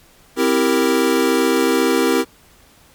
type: chord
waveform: square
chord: C dominant seventh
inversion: none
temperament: equal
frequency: 261.6 / 329.6 / 392 / 466.2 Hz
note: C4 / E4 / G4 / Bb4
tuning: 0 / 0 / 0 / 0 cents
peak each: -20 dBFS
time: 0.36-2.25 s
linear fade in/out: 50 ms
effects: pink hiss -50 dBFS RMS until 2.94 s + MP3 96 kbps